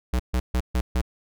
square tone bursts, 62.2 Hz, B1, 13 cents sharp, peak -21 dBFS, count 5, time 0.13-1.015 s, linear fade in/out 5 ms, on 65 ms, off 140 ms, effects none

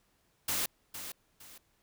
white noise with echo, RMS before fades -32 dBFS, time 0.48-0.66 s, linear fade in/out 5 ms, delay 460 ms, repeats 2, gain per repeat -10 dB, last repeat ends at 1.58 s, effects pink hiss -72 dBFS RMS until 1.82 s

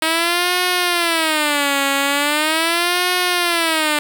5% pulse tone with vibrato, 316.3 Hz, D#4, 29 cents sharp, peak -4 dBFS, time 0.02-3.99 s, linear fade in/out 2 ms, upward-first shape sine, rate 0.4 Hz, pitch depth 230 cents each way, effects none

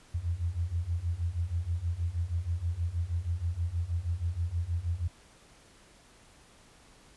sine beating tone pair, 82.2 / 88.5 Hz, E2 / F2, -4 / +23 cents, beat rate 6.3 Hz, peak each -33 / -31 dBFS, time 0.14-5.08 s, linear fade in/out 10 ms, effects pink hiss -58 dBFS RMS until 7.16 s + resampled to 24000 Hz

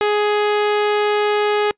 sawtooth tone, 417.3 Hz, G#4, 8 cents sharp, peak -11 dBFS, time 0.01-1.71 s, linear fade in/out 0 ms, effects noise-tail reverb RT60 0.1 s tail -25 dB re dry + resampled to 8000 Hz

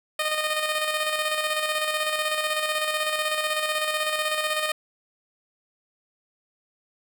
10% pulse tone with tremolo, 615 Hz, D#5, 20 cents flat, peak -14 dBFS, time 0.19-4.72 s, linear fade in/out 5 ms, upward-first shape square, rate 16 Hz, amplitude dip 40%, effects none

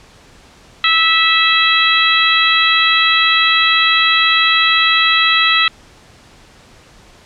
harmonic tone, 654 Hz, E5, 14 cents flat, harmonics 2 / 3 / 4 / 5 / 6, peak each -16 / -16 / -16 / -16 / -16 dBFS, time 0.84-5.68 s, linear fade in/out 2 ms, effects pink hiss -44 dBFS RMS until 7.25 s + low-pass 7000 Hz 12 dB/octave

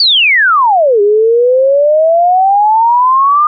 sine exponential two-way sweep, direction down then up, 4699 to 402.3 to 1221 Hz, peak -5 dBFS, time 0-3.47 s, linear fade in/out 2 ms, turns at 1.01 s, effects none

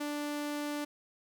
sawtooth tone, 293.7 Hz, D4, in tune, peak -30 dBFS, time 0-0.85 s, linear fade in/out 10 ms, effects none

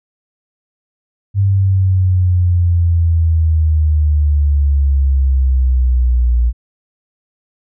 sine exponential sweep, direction down, 99.4 to 58.7 Hz, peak -9 dBFS, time 1.34-6.53 s, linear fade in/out 50 ms, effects none

